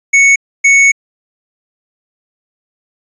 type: tone bursts at uneven times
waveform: square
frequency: 2217 Hz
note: C#7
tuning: in tune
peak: -5 dBFS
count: 2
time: 0.13-0.36 / 0.64-0.92 s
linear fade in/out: 10 ms
effects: resampled to 16000 Hz